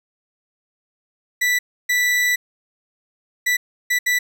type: tone bursts at uneven times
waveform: 40% pulse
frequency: 1971 Hz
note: B6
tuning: 4 cents flat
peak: -15 dBFS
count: 5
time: 1.41-1.59 / 1.89-2.36 / 3.46-3.57 / 3.9-3.99 / 4.06-4.19 s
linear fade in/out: 10 ms
effects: none